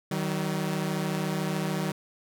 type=tone pair together; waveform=sawtooth; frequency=156.33 / 190 Hz; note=D#3 / F#3; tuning=+9 / +46 cents; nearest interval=minor third; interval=337 cents; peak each=-26 dBFS; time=0.11-1.92 s; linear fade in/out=5 ms; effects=none